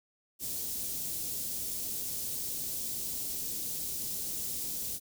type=band-stop noise; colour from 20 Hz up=white; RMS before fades=-36 dBFS; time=0.39-5 s; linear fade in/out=50 ms; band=360 to 5400 Hz; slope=12 dB/octave; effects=none